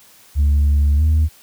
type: tone with pitch glide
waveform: sine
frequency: 72.2 to 77.83 Hz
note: D2 to D#2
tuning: -29 to +1 cents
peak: -9 dBFS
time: 0.35-1.29 s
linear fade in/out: 50 ms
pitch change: +130 cents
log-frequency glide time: 0.97-1.02 s
effects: tanh soft clip ceiling -10 dBFS + white hiss -48 dBFS RMS until 1.42 s